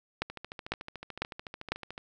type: two click trains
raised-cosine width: 0.3 ms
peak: -24 / -13 dBFS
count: 24 / 4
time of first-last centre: 0.3-1.979 / 0.22-1.72 s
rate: 13.7 / 2 Hz
effects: none